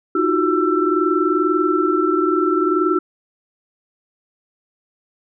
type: tone cluster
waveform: sine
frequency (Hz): 311.8 / 353.4 / 374 / 1336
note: D#4 / F4 / F#4 / E6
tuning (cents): +4 / +21 / +19 / +23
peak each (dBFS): -20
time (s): 0.15-2.99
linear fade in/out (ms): 5
effects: none